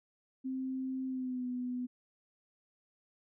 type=tone with pitch glide; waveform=sine; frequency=261.6 to 248.8 Hz; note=C4 to B3; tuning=0 to +13 cents; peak=-34 dBFS; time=0.44-1.87 s; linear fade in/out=20 ms; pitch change=-87 cents; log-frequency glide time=1.07-1.47 s; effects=none